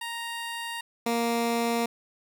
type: tone pair in turn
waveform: 15% pulse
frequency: 932.3 / 233.6 Hz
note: A#5 / A#3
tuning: 0 / +4 cents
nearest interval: 2 octaves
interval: 2396 cents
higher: first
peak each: -26 / -18 dBFS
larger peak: second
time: 0.01-0.81 / 1.06-1.86 s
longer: neither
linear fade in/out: 5 ms
effects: none